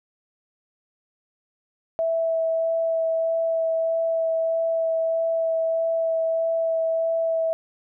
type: tone with vibrato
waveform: sine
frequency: 655 Hz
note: E5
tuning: 11 cents flat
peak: -20 dBFS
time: 1.99-7.53 s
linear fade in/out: 0 ms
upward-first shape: sine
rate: 1.6 Hz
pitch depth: 9 cents each way
effects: none